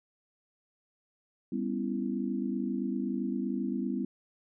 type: chord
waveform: sine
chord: C# half-diminished seventh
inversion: second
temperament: just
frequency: 199.57 / 249.5 / 277.2 / 332.6 Hz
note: G3 / B3 / C#4 / E4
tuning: +31 / +18 / 0 / +16 cents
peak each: -34 / -33 / -38 / -37 dBFS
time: 1.52-4.05 s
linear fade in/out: 5 ms
effects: none